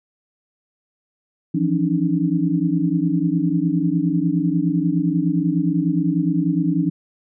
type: tone cluster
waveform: sine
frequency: 165 / 174.9 / 277.7 / 304.5 Hz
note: E3 / F3 / C#4 / D#4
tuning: +2 / +3 / +3 / -37 cents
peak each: -22 dBFS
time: 1.54-6.9 s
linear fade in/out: 10 ms
effects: none